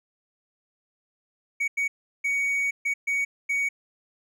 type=tone bursts at uneven times; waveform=triangle; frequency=2243 Hz; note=C#7; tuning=20 cents sharp; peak=-21 dBFS; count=6; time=1.6-1.68 / 1.77-1.88 / 2.24-2.71 / 2.85-2.94 / 3.07-3.25 / 3.49-3.69 s; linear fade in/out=10 ms; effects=none